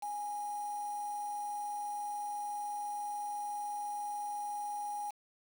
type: tone with quantisation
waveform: sine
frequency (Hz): 827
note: G#5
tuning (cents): -8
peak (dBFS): -36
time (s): 0.02-5.11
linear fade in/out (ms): 10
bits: 8
effects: none